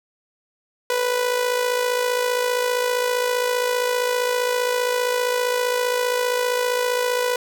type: tone with amplitude modulation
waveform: sawtooth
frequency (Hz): 493.9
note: B4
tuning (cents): 0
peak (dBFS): -13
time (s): 0.9-7.36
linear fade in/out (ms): 2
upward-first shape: sine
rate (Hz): 55.2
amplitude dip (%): 55
effects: none